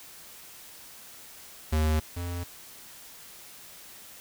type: tone pair in turn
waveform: square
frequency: 77.78 / 87.58 Hz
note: D#2 / F2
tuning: 0 / +5 cents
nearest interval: major second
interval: 205 cents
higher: second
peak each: -23 / -32 dBFS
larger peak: first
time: 1.72-2 / 2.16-2.44 s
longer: neither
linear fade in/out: 10 ms
effects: white hiss -48 dBFS RMS until 4.2 s